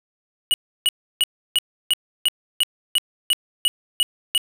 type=tone bursts; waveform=square; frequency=2919 Hz; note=F#7; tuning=24 cents flat; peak=-15 dBFS; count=12; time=0.51-4.378 s; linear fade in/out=0 ms; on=29 ms; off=320 ms; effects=none